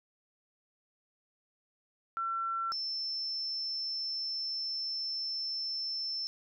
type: tone pair in turn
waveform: sine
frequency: 1350 / 5323 Hz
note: E6 / E8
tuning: +41 / +16 cents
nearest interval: 2 octaves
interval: 2375 cents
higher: second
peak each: -31 / -33 dBFS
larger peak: first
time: 2.17-2.72 / 2.72-6.27 s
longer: second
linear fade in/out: 0 ms
effects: none